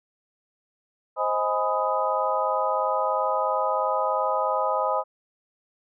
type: tone cluster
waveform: sine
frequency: 525 / 628 / 829 / 997 / 1251 Hz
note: C5 / D#5 / G#5 / B5 / D#6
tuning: +6 / +16 / -3 / +16 / +9 cents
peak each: -28 dBFS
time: 1.16-5.04 s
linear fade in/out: 50 ms
effects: none